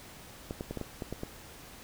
clicks, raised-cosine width 2 ms, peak -22 dBFS, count 8, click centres 0.509 / 0.609 / 0.71 / 0.773 / 0.813 / 1.022 / 1.126 / 1.234 s, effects pink hiss -50 dBFS RMS until 1.83 s

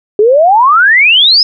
sine exponential sweep, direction up, 402.1 to 5230 Hz, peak -3 dBFS, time 0.19-1.43 s, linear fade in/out 2 ms, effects none

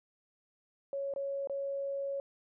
sine tone with dropouts, 554.4 Hz, C#5, in tune, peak -33 dBFS, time 0.93-2.2 s, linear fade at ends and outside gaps 1 ms, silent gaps 1.138-1.161 / 1.473-1.497 s, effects none

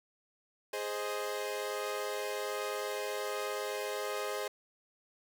sawtooth chord, Ab major, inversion none, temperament equal, 415.3 / 523.3 / 622.3 Hz, Ab4 / C5 / Eb5, 0 / 0 / 0 cents, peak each -34 / -35 / -37 dBFS, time 0.73-4.48 s, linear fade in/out 5 ms, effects none

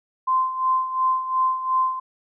sine tone with tremolo, 1038 Hz, C6, 14 cents flat, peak -16 dBFS, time 0.27-2 s, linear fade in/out 10 ms, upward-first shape sine, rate 2.8 Hz, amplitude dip 70%, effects none

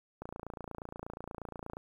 click train, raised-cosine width 1 ms, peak -27 dBFS, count 45, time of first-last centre 0.22-1.769 s, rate 28.4 Hz, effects 10-bit

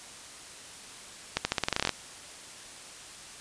accelerating click train, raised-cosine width 0.2 ms, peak -8 dBFS, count 13, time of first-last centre 1.37-1.893 s, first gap 80 ms, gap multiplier 0.88, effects white hiss -46 dBFS RMS until 3.4 s + resampled to 22050 Hz

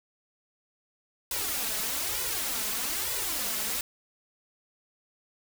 white noise with flanger, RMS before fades -31 dBFS, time 1.31-3.81 s, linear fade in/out 2 ms, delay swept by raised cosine 2 to 4.7 ms, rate 1.1 Hz, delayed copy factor +0.8, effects none

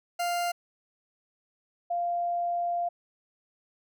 40% pulse / sine tone pair in turn, 698.5 / 695.6 Hz, F5 / F5, 0 / -7 cents, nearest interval unison, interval 7 cents, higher first, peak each -26 dBFS, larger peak neither, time 0.19-0.52 / 1.9-2.89 s, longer second, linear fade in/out 10 ms, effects none

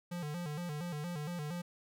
square tone with vibrato, 161.5 Hz, E3, 35 cents flat, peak -38 dBFS, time 0.11-1.62 s, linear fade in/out 10 ms, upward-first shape square, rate 4.3 Hz, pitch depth 140 cents each way, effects none

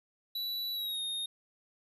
square tone with pitch glide, 3944 to 3701 Hz, B7 to A#7, -3 to -13 cents, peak -34 dBFS, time 0.35-1.26 s, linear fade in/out 5 ms, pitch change -110 cents, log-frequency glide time 0.73-1.01 s, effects none

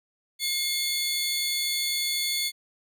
sawtooth tone cluster, 2141 / 3470 / 4434 Hz, C7 / A7 / C#8, +39 / -25 / 0 cents, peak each -28 / -27 / -26 dBFS, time 0.39-2.52 s, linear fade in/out 50 ms, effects none

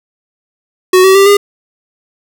square tone with pitch steps, 370 / 381.5 / 393.4 / 405.6 Hz, F#4 / G4 / G4 / G#4, 0 / -47 / +6 / -41 cents, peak -4 dBFS, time 0.93-1.37 s, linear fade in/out 5 ms, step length 110 ms, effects none

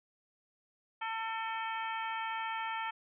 harmonic tone with a mistuned harmonic, 448.2 Hz, A4, 32 cents sharp, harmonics 2 / 3 / 4 / 5 / 6 / 7, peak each -37 / -41 / -43 / -45 / -47 / -48 dBFS, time 1.01-2.91 s, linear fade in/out 10 ms, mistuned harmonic 6, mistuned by -73 cents, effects none

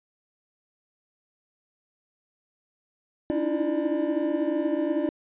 triangle tone cluster, 285.7 / 308.6 / 321.1 / 337.2 / 595 Hz, D4 / D#4 / E4 / E4 / D5, -48 / -14 / -45 / +39 / +22 cents, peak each -28 dBFS, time 3.3-5.09 s, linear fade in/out 0 ms, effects resampled to 8000 Hz

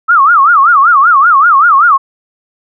sine tone with vibrato, 1244.5 Hz, D#6, in tune, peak -3 dBFS, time 0.08-1.98 s, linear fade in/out 20 ms, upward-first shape sine, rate 5.2 Hz, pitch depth 250 cents each way, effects none

